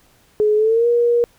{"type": "tone with pitch glide", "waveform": "sine", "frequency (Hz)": [423.6, 475.5], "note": ["G#4", "A#4"], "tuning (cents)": [34, 34], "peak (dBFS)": -12, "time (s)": [0.4, 1.24], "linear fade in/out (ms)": 0, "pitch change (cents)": 200, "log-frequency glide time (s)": [0.56, 0.87], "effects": ["pink hiss -55 dBFS RMS until 1.38 s"]}